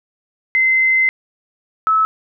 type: tone pair in turn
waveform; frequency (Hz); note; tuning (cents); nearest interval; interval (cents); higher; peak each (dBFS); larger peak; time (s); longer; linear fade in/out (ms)
sine; 2063 / 1299.6; C7 / E6; -25 / -25; minor sixth; 800; first; -11; neither; 0.55-1.09 / 1.87-2.05; first; 0
effects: none